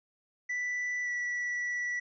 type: tone with pitch glide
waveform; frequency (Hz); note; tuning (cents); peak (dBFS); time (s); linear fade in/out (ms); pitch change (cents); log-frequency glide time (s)
triangle; 1975.5 to 1952.8; B6 to B6; 0 to -20; -29; 0.49-2; 10; -20; 1.03-1.09
effects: resampled to 16000 Hz